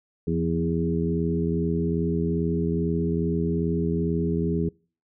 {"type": "harmonic tone with a mistuned harmonic", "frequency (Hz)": 82.41, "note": "E2", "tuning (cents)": 0, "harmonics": [1, 2, 3, 4, 5], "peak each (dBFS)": [-31, -25, -30, -31, -29], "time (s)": [0.27, 4.69], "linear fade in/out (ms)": 5, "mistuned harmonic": 2, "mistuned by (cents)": 43, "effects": ["noise-tail reverb RT60 0.4 s tail -26 dB re dry"]}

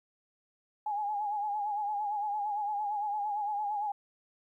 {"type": "tone with vibrato", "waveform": "sine", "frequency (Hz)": 830.6, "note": "G#5", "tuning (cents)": 0, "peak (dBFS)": -30, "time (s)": [0.86, 3.92], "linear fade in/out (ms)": 5, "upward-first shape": "sine", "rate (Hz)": 8.8, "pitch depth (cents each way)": 57, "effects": ["12-bit"]}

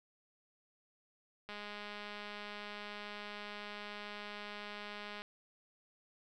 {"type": "click train", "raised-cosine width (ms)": 0.3, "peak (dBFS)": -30, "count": 773, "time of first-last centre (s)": [1.49, 5.219], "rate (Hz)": 207, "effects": []}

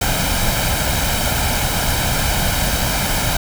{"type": "noise with comb filter", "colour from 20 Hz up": "pink", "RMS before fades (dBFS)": -18, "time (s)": [0.01, 3.37], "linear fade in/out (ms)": 5, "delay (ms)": 1.3, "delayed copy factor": 0.6, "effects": []}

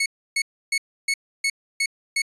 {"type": "tone bursts", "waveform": "sawtooth", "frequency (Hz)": 2204, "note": "C#7", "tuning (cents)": -11, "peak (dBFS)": -16, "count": 7, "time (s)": [0, 2.22], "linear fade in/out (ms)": 5, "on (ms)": 60, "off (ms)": 300, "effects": ["resampled to 24000 Hz"]}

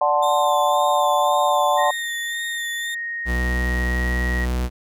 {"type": "chord", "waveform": "sine", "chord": "D dominant seventh", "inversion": "none", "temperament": "equal", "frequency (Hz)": [587.3, 740, 880, 1046.5], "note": ["D5", "F#5", "A5", "C6"], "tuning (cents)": [0, 0, 0, 0], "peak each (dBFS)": -21, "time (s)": [0.01, 1.91], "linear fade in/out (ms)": 5}
{"type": "tone with vibrato", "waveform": "sawtooth", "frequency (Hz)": 3577, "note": "A7", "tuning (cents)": 28, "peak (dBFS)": -27, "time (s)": [0.22, 2.95], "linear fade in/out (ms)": 10, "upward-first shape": "sine", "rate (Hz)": 1.9, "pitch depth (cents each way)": 42}
{"type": "tone with pitch glide", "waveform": "sine", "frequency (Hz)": [1864.7, 1899.5], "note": ["A#6", "A#6"], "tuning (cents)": [0, 32], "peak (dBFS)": -25, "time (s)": [1.77, 4.46], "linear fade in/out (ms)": 20, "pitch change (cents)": 32, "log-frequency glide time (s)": [3.32, 4.11]}
{"type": "tone", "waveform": "45% pulse", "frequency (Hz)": 61.74, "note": "B1", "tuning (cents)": 0, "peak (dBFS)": -20, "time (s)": [3.25, 4.7], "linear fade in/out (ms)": 50}
{"effects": []}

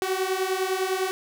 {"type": "beating tone pair", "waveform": "sawtooth", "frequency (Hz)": [372.3, 382.2], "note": ["F#4", "G4"], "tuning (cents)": [11, -44], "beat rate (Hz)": 9.9, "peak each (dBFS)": -23, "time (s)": [0.02, 1.11], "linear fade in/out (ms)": 0, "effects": []}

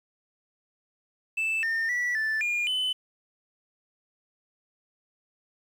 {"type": "tone with pitch steps", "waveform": "sine", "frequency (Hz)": [2640, 1815, 1952, 1758, 2420, 3022], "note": ["E7", "A#6", "B6", "A6", "D#7", "F#7"], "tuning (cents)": [2, -47, -21, -2, -49, 36], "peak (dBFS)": -22, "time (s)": [1.37, 2.93], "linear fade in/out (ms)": 10, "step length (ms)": 260, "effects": ["tanh soft clip ceiling -24 dBFS", "9-bit"]}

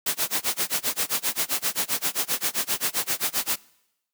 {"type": "noise with tremolo", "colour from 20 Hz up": "white", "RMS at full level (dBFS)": -23, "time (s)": [0.06, 3.56], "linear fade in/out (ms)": 5, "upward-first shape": "sine", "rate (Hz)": 7.6, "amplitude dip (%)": 100, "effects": ["noise-tail reverb RT60 0.9 s tail -24 dB re dry", "high-pass 150 Hz 12 dB/octave"]}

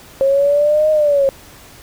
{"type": "linear two-way sweep", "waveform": "sine", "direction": "up then down", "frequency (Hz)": [538, 622.3, 538], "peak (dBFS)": -10, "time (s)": [0.21, 1.29], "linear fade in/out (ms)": 0, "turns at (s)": 0.91, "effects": ["pink hiss -41 dBFS RMS until 1.82 s"]}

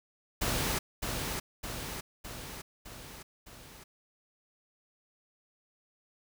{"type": "noise with echo", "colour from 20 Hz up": "pink", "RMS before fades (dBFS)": -31, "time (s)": [0.41, 0.79], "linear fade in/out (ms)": 10, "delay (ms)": 610, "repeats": 5, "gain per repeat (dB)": -4, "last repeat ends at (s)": 3.84, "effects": []}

